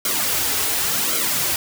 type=noise with flanger; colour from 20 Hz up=white; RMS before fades=-21 dBFS; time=0.05-1.56 s; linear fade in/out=2 ms; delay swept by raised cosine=1.1 to 5.9 ms; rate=0.91 Hz; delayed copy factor=-0.75; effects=none